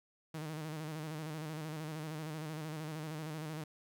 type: tone with vibrato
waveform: sawtooth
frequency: 155.4 Hz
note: D#3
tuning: 2 cents flat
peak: -36 dBFS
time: 0.34-3.64 s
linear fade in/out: 5 ms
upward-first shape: square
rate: 13 Hz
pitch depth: 50 cents each way
effects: 12-bit